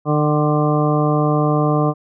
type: harmonic tone with a mistuned harmonic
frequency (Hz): 150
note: D3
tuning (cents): +37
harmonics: 1 / 2 / 3 / 4 / 5 / 7 / 8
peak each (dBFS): -17 / -20 / -22 / -23 / -24 / -25 / -26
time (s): 0.05-1.94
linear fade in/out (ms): 50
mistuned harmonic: 8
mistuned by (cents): -23
effects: none